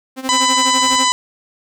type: tone with tremolo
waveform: sawtooth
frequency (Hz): 262.2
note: C4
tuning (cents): +4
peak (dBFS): -15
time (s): 0.16-1.09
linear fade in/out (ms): 50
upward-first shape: sine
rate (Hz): 12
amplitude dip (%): 85
type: noise with exponential growth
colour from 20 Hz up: pink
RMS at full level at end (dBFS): -35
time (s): 0.17-0.96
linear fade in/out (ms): 1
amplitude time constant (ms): 170
type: harmonic tone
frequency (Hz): 1000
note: B5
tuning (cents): +21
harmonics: 1 / 2 / 3 / 4 / 5 / 6 / 7 / 8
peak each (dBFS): -15 / -22 / -21 / -21 / -25 / -26 / -22 / -25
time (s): 0.29-1.12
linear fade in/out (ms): 0
effects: none